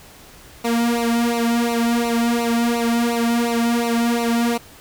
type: tone with flanger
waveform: sawtooth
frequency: 234.6 Hz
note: A#3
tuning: 11 cents sharp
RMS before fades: -19 dBFS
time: 0.64-4.58 s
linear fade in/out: 10 ms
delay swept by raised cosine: 0.59 to 2.49 ms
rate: 2.8 Hz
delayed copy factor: -0.9
effects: pink hiss -44 dBFS RMS until 4.8 s